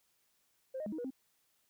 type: tone with pitch steps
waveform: sine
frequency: 525 / 619 / 208.7 / 315.1 / 483.6 / 263.1 Hz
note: C5 / D#5 / G#3 / D#4 / B4 / C4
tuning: +6 / -9 / +9 / +22 / -36 / +10 cents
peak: -36 dBFS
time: 0.74-1.106 s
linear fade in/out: 10 ms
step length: 61 ms
effects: tanh soft clip ceiling -33 dBFS + white hiss -75 dBFS RMS until 1.69 s